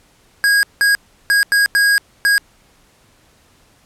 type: tone bursts at uneven times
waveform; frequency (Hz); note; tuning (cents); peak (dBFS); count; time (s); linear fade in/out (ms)
square; 1640; G#6; -22; -11; 6; 0.44-0.63 / 0.81-0.95 / 1.3-1.43 / 1.52-1.66 / 1.75-1.98 / 2.25-2.38; 0
effects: pink hiss -53 dBFS RMS until 3.85 s + low-pass 12000 Hz 12 dB/octave